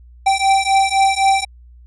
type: beating tone pair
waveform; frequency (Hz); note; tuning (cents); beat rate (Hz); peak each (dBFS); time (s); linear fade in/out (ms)
square; 777 / 780.9; G5 / G5; -16 / -7; 3.9; -16; 0.26-1.45; 10
effects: added 60 Hz sine -40 dBFS peak until 1.86 s + resampled to 24000 Hz